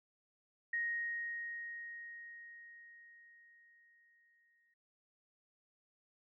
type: tone with exponential decay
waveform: sine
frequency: 1872 Hz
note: A#6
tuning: 7 cents sharp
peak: -33 dBFS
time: 0.73-4.74 s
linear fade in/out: 5 ms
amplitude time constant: 870 ms
effects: none